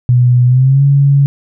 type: tone with pitch glide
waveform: sine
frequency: 123.47 to 140.2 Hz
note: B2 to C#3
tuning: 0 to +20 cents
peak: -5 dBFS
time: 0.09-1.26 s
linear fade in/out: 0 ms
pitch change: +220 cents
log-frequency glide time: 0.46-0.83 s
effects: none